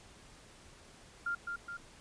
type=tone with echo; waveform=sine; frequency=1396.9 Hz; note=F6; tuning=in tune; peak=-32 dBFS; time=1.26-1.35 s; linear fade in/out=5 ms; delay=210 ms; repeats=2; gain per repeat=-4 dB; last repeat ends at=1.77 s; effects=pink hiss -57 dBFS RMS until 2 s + resampled to 22050 Hz